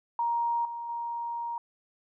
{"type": "tone with level steps", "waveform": "sine", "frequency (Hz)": 939, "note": "A#5", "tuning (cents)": 12, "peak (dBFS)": [-25, -34, -31], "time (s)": [0.19, 1.58], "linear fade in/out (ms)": 2, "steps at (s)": [0.65, 0.89], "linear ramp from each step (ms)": 2, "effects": []}